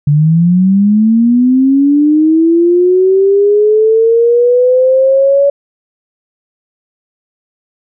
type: linear sweep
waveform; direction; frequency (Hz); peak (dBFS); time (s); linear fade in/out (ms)
sine; up; 142.7 to 567; -5; 0.07-5.5; 5
effects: none